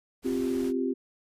pink noise, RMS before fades -45 dBFS, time 0.22-0.73 s, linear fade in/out 50 ms
sine chord, C suspended fourth, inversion none, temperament just, 261.6 / 348.8 / 392.4 Hz, C4 / F4 / G4, 0 / -2 / +2 cents, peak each -28 / -32 / -31 dBFS, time 0.24-0.94 s, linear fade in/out 20 ms
effects resampled to 32000 Hz

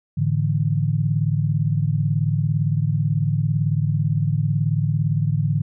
sine chord, A suspended fourth, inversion none, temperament equal with one note detuned, 107.67 / 146.83 / 164.81 Hz, A2 / D3 / E3, -37 / 0 / 0 cents, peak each -22 / -20 / -25 dBFS, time 0.17-5.62 s, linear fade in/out 10 ms, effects none

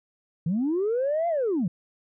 sine linear two-way sweep, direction up then down, 151.7 to 698.5 to 151.7 Hz, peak -21 dBFS, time 0.46-1.68 s, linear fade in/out 5 ms, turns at 1.28 s, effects tanh soft clip ceiling -19 dBFS

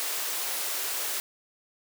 white high-pass noise, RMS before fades -31 dBFS, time 0-1.2 s, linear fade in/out 0 ms, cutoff 360 Hz, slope 24 dB/octave, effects none

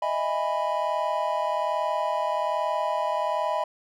triangle chord, E major seventh, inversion third, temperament just, 618.1 / 659.3 / 824.1 / 988.9 Hz, D#5 / E5 / G#5 / B5, -12 / 0 / -14 / +2 cents, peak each -27 / -29 / -29 / -26 dBFS, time 0.02-3.64 s, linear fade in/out 5 ms, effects none

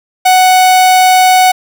45% pulse tone, 742 Hz, F#5, 5 cents sharp, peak -4 dBFS, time 0.25-1.52 s, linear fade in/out 10 ms, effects none

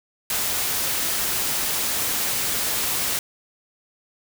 white noise, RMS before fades -24 dBFS, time 0.3-3.19 s, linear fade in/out 2 ms, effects none

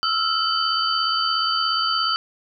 sine tone cluster, 1302 / 1379 / 3052 / 4613 Hz, E6 / F6 / G7 / D8, -22 / -22 / -47 / -32 cents, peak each -24 / -26 / -26 / -23 dBFS, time 0.03-2.16 s, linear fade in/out 0 ms, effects none

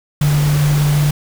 sine tone in noise, 146.83 Hz, D3, in tune, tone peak -11 dBFS, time 0.21-1.11 s, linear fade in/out 5 ms, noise pink, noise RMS -24 dBFS, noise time 0.21-1.11 s, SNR +10 dB, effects none

